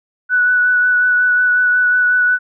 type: tone with vibrato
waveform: sine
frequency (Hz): 1481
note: F#6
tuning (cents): +1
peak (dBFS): -10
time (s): 0.29-2.39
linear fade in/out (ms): 50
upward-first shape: sine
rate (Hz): 5.5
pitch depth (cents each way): 15
effects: none